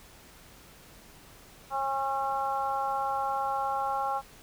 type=harmonic tone; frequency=271.7 Hz; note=C#4; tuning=35 cents flat; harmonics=2 / 3 / 4 / 5; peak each=-38 / -29 / -34 / -36 dBFS; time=1.7-4.22 s; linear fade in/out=50 ms; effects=pink hiss -53 dBFS RMS until 4.42 s